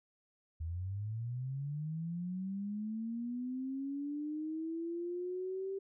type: linear sweep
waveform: sine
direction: up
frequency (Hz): 78.2 to 392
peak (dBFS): -36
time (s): 0.6-5.79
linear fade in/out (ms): 10
effects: none